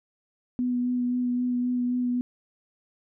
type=tone with vibrato; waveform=sine; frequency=246.9 Hz; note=B3; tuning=in tune; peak=-23 dBFS; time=0.59-2.21 s; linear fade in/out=0 ms; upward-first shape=sine; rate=3.8 Hz; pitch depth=14 cents each way; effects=none